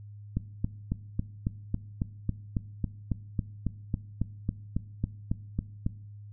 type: click train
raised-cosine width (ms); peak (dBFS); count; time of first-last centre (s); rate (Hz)
5; -15; 21; 0.37-5.865; 3.64
effects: noise-tail reverb RT60 0.7 s tail -19 dB re dry + added 103 Hz sine -43 dBFS peak until 6.32 s